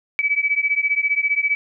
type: beating tone pair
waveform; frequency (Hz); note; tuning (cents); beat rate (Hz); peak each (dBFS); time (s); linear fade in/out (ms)
sine; 2283 / 2298; D7 / D7; -50 / -38; 15; -20 / -20; 0.19-1.55; 0
effects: none